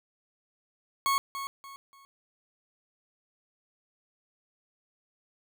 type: tone with echo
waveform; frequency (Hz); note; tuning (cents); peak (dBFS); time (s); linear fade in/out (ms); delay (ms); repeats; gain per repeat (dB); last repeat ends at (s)
40% pulse; 1100; C#6; -14; -23; 1.06-1.18; 0; 290; 3; -10; 2.05
effects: none